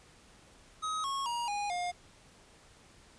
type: tone with pitch steps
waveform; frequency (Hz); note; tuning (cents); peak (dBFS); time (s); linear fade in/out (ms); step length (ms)
square; 1266 / 1095.8 / 948.4 / 820.9 / 710.5; D#6 / C#6 / A#5 / G#5 / F5; +30 / -20 / +30 / -20 / +30; -33; 0.82-1.92; 20; 220
effects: pink hiss -59 dBFS RMS until 3.18 s + resampled to 22050 Hz